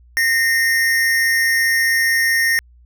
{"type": "tone pair together", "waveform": "square", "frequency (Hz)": [1842.4, 2068], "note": ["A#6", "C7"], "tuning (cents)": [-21, -21], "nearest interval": "major second", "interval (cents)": 200, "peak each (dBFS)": [-15, -24], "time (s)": [0.17, 2.59], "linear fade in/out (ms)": 0, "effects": ["added 60 Hz sine -45 dBFS peak until 2.85 s"]}